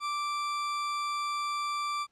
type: tone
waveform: 40% pulse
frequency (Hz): 1172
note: D6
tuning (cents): -4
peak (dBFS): -29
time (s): 0-2.07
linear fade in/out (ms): 50
effects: pink hiss -74 dBFS RMS until 2.11 s + low-pass 7000 Hz 12 dB/octave